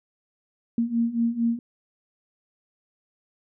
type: beating tone pair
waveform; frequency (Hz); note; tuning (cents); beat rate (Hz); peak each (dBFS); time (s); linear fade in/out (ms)
sine; 230 / 234.4; A#3 / A#3; -23 / +10; 4.4; -26 / -23; 0.78-1.59; 2
effects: none